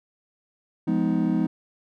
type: chord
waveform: triangle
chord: F half-diminished seventh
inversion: none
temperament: just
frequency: 174.61 / 209.5 / 251.4 / 314.3 Hz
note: F3 / Ab3 / Cb4 / Eb4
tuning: 0 / +15 / +31 / +18 cents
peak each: -24 dBFS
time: 0.87-1.47 s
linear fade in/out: 10 ms
effects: none

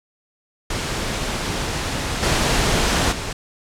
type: noise with level steps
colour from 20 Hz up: pink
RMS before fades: -24 / -18 / -27 dBFS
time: 0.7-3.33 s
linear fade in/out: 5 ms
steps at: 2.22 / 3.11 s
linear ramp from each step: 20 ms
effects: low-pass 8000 Hz 12 dB/octave

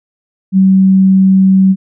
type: tone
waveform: sine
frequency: 190.7 Hz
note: G3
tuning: 47 cents flat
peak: -4 dBFS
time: 0.52-1.76 s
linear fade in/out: 50 ms
effects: none

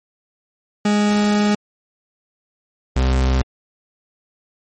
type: tone pair in turn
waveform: 40% pulse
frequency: 207.7 / 64.89 Hz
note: G#3 / C2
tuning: 0 / -14 cents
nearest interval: octave + minor sixth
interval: 2014 cents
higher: first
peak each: -13 dBFS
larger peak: neither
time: 0.85-1.55 / 2.96-3.42 s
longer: first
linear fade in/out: 5 ms
effects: MP3 32 kbps

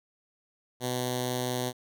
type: tone with notch filter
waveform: 5% pulse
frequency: 125.1 Hz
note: B2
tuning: 23 cents sharp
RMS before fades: -31 dBFS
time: 0.8-1.73 s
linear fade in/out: 50 ms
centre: 1300 Hz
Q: 0.78
effects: none

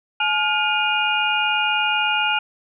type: tone cluster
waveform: sine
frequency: 851 / 1419 / 2458 / 2834 Hz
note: G#5 / F6 / D#7 / F7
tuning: +42 / +27 / -22 / +25 cents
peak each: -23 dBFS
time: 0.2-2.39 s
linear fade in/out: 5 ms
effects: none

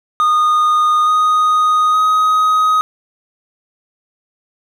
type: tone with pitch steps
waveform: triangle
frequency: 1229 / 1243.3 / 1257.7 Hz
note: D#6 / D#6 / D#6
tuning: -22 / -2 / +18 cents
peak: -8 dBFS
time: 0.2-2.81 s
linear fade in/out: 0 ms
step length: 870 ms
effects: none

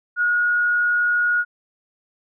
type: tone with frequency modulation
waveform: sine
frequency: 1443 Hz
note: F#6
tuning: 44 cents flat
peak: -16 dBFS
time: 0.16-1.45 s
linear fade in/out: 50 ms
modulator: 87.2 Hz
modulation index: 0.23
effects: none

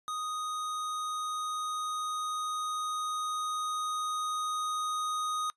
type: tone with level ramp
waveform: square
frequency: 1244.5 Hz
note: D#6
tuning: in tune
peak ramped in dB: -34 to -31 dBFS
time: 0.08-5.5 s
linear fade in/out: 0 ms
effects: noise-tail reverb RT60 0.1 s tail -21 dB re dry + resampled to 24000 Hz

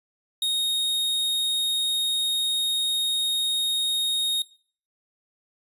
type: tone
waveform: 45% pulse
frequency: 3729 Hz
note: A#7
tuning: in tune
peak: -22 dBFS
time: 0.42-4.42 s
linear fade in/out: 2 ms
effects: noise-tail reverb RT60 0.5 s tail -22 dB re dry + resampled to 32000 Hz

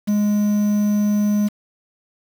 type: tone with quantisation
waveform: triangle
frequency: 207.7 Hz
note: G#3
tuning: in tune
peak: -13 dBFS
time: 0.07-1.49 s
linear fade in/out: 20 ms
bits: 6
effects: none

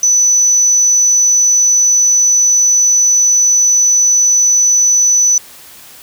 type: tone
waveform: sine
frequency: 5980 Hz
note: F#8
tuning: 17 cents sharp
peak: -6 dBFS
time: 0.03-5.38 s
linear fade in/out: 2 ms
effects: tanh soft clip ceiling -2 dBFS + white hiss -37 dBFS RMS until 6.02 s

